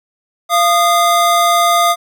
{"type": "tone pair together", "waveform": "square", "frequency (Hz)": [690, 1229.4], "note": ["F5", "D#6"], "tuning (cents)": [-21, -21], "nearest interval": "minor seventh", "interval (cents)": 1000, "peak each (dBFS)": -13, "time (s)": [0.49, 1.96], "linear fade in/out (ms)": 50, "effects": []}